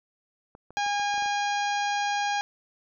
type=clicks; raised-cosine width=1 ms; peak=-32 dBFS; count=9; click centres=0.551 / 0.706 / 0.78 / 0.864 / 0.997 / 1.141 / 1.179 / 1.223 / 1.26 s
type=harmonic tone; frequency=816 Hz; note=G#5; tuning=31 cents flat; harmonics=1 / 2 / 3 / 4 / 5 / 6 / 7 / 8; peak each=-26 / -32 / -36 / -38 / -40 / -42 / -43 / -44 dBFS; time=0.77-2.41 s; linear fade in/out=0 ms
effects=none